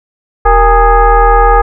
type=tone with frequency modulation; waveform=sine; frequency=385.9 Hz; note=G4; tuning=27 cents flat; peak=-3 dBFS; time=0.45-1.62 s; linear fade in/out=10 ms; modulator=427 Hz; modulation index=2.2; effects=none